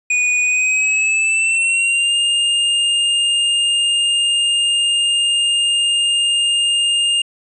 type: tone with pitch glide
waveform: square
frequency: 2468 to 2819 Hz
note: D#7 to F7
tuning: -15 to +16 cents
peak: -14 dBFS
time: 0.1-7.22 s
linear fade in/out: 5 ms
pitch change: +231 cents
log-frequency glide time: 0.42-2.16 s
effects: resampled to 22050 Hz